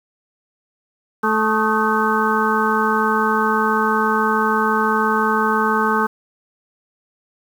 harmonic tone with a mistuned harmonic, 218.5 Hz, A3, 12 cents flat, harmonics 1 / 2 / 4 / 5 / 6 / 7, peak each -22 / -22 / -22 / -22 / -22 / -22 dBFS, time 1.23-6.07 s, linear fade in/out 10 ms, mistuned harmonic 6, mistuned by -74 cents, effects 7-bit

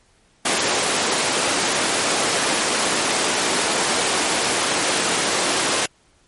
pink high-pass noise, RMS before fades -20 dBFS, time 0.45-5.86 s, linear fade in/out 5 ms, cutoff 310 Hz, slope 12 dB/octave, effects pink hiss -58 dBFS RMS until 6.27 s + MP3 48 kbps

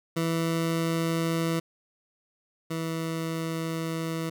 20% pulse tone pair in turn, 164.81 / 163.11 Hz, E3 / E3, 0 / -18 cents, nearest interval unison, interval 18 cents, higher first, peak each -20 / -24 dBFS, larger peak first, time 0.16-1.6 / 2.7-4.3 s, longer second, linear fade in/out 10 ms, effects none

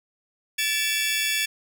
sawtooth tone cluster, 1745 / 2308 / 2681 / 3394 Hz, A6 / D7 / E7 / G#7, -15 / -31 / +29 / +37 cents, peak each -25 dBFS, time 0.58-1.46 s, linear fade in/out 10 ms, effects none

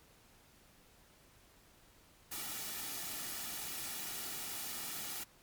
white noise with comb filter, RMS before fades -42 dBFS, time 2.31-5.24 s, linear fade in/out 10 ms, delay 1.9 ms, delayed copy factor -0.5, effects pink hiss -64 dBFS RMS until 5.42 s + MP3 96 kbps

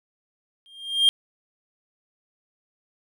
triangle tone with exponential growth, 3206 Hz, G7, 38 cents sharp, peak -10 dBFS, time 0.66-1.09 s, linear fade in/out 0 ms, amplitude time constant 93 ms, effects none

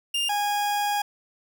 40% pulse tone pair in turn, 2808 / 822.9 Hz, F7 / G#5, +9 / -16 cents, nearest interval octave + major sixth, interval 2125 cents, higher first, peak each -22 dBFS, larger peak neither, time 0.14-0.29 / 0.29-1.02 s, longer second, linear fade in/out 5 ms, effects none

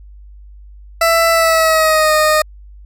20% pulse tone with pitch glide, 664 to 616 Hz, E5 to D#5, +12 to -17 cents, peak -5 dBFS, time 1.01-2.42 s, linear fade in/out 5 ms, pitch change -129 cents, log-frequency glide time 1.31-2.13 s, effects added 50 Hz sine -35 dBFS peak until 2.85 s

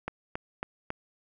click train, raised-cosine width 0.5 ms, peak -17 dBFS, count 4, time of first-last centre 0.08-0.904 s, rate 3.64 Hz, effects none

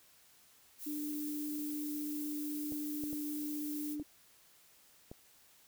violet noise, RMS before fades -45 dBFS, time 0.78-3.97 s, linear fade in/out 50 ms
sine tone, 297.3 Hz, D4, 21 cents sharp, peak -37 dBFS, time 0.86-4.03 s, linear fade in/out 10 ms
clicks, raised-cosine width 2 ms, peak -33 dBFS, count 5, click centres 2.722 / 3.037 / 3.13 / 3.998 / 5.115 s
effects white hiss -64 dBFS RMS until 5.67 s

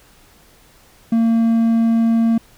triangle tone, 228.3 Hz, A#3, 36 cents flat, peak -10 dBFS, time 1.12-2.38 s, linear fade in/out 5 ms, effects pink hiss -50 dBFS RMS until 2.57 s

